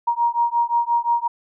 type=beating tone pair; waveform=sine; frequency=940 / 945.7 Hz; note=A#5 / A#5; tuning=+14 / +25 cents; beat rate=5.7 Hz; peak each=-20 dBFS; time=0.07-1.28 s; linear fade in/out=10 ms; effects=none